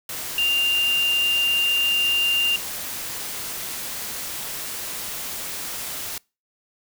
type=tone in noise; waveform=sine; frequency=2794 Hz; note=F7; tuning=in tune; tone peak=-18 dBFS; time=0.38-2.56 s; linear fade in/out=2 ms; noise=white; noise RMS=-31 dBFS; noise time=0.09-6.18 s; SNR=+10 dB; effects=noise-tail reverb RT60 0.3 s tail -26 dB re dry